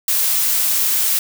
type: noise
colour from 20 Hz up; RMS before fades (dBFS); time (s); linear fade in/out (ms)
blue; -17; 0.08-1.19; 2
effects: none